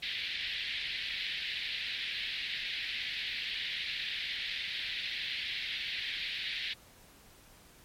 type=band-pass noise; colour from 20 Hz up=white; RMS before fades=-37 dBFS; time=0.02-6.74 s; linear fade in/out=10 ms; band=1800 to 4100 Hz; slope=48 dB/octave; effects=pink hiss -58 dBFS RMS until 7.84 s + MP3 64 kbps